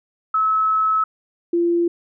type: tone pair in turn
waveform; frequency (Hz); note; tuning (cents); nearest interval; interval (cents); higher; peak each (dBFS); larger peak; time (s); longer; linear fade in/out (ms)
sine; 1295 / 343; E6 / F4; -31 / -31; octave + major seventh; 2300; first; -15; neither; 0.34-1.04 / 1.53-1.88; first; 5
effects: none